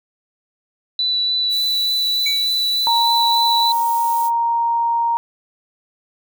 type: tone with vibrato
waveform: sine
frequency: 3966 Hz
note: B7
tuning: 7 cents sharp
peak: -16 dBFS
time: 0.99-3.72 s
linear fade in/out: 2 ms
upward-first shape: sine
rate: 3.4 Hz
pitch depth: 9 cents each way
type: noise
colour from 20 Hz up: violet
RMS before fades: -30 dBFS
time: 1.49-4.31 s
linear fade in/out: 50 ms
type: tone with exponential decay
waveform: square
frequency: 2266 Hz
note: C#7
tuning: 37 cents sharp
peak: -20 dBFS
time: 2.26-2.52 s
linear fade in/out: 5 ms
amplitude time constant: 56 ms
type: tone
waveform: sine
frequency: 932.3 Hz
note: A#5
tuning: in tune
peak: -15 dBFS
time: 2.87-5.17 s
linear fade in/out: 0 ms
effects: none